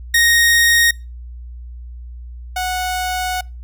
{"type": "tone pair in turn", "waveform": "sawtooth", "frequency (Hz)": [1864.7, 736.2], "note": ["A#6", "F#5"], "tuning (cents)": [0, -9], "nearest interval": "octave + major third", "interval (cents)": 1609, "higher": "first", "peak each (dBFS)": [-7, -15], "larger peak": "first", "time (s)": [[0.14, 0.91], [2.56, 3.41]], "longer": "second", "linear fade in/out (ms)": 5, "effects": ["noise-tail reverb RT60 0.3 s tail -26 dB re dry", "added 60 Hz sine -30 dBFS peak until 3.63 s"]}